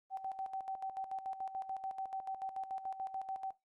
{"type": "tone with tremolo", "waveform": "sine", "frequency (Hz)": 769, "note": "G5", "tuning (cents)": -33, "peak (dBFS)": -36, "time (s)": [0.1, 3.54], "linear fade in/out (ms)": 50, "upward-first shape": "square", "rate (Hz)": 6.9, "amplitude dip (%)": 65, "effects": ["noise-tail reverb RT60 0.2 s tail -18 dB re dry", "Opus 32 kbps"]}